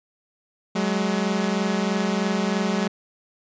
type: tone pair together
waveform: sawtooth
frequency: 188.4 / 211.5 Hz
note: F#3 / G#3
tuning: +32 / +32 cents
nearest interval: major second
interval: 200 cents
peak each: -20 / -20 dBFS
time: 0.75-2.88 s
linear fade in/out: 10 ms
effects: resampled to 16000 Hz

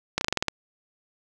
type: slowing click train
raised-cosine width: 0.2 ms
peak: -6 dBFS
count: 8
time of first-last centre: 0.18-0.483 s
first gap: 31 ms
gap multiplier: 1.11
effects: none

